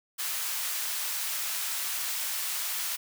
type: high-pass noise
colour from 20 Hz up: white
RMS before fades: -32 dBFS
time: 0.18-2.97 s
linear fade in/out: 20 ms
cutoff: 1000 Hz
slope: 12 dB/octave
effects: none